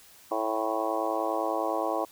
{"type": "harmonic tone with a mistuned harmonic", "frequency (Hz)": 109.9, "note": "A2", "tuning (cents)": -2, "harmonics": [3, 4, 5, 6, 7, 8, 9, 10], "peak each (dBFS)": [-34, -36, -33, -33, -33, -39, -35, -36], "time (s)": [0.31, 2.05], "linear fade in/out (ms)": 5, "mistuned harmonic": 8, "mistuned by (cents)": -45, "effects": ["white hiss -54 dBFS RMS until 2.11 s"]}